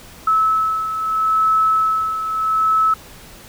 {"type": "beating tone pair", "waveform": "sine", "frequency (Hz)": [1300, 1300.77], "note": ["E6", "E6"], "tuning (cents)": [-24, -23], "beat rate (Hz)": 0.77, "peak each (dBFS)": [-15, -22], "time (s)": [0.27, 2.94], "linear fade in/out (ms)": 5, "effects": ["pink hiss -41 dBFS RMS until 3.48 s"]}